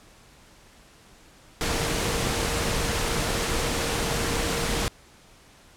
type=tone in noise; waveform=sine; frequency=465.9 Hz; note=A#4; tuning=1 cent flat; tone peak=-34 dBFS; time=1.61-4.88 s; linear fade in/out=0 ms; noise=pink; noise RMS=-26 dBFS; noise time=1.61-4.88 s; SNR=-11 dB; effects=pink hiss -53 dBFS RMS until 5.76 s + low-pass 10000 Hz 12 dB/octave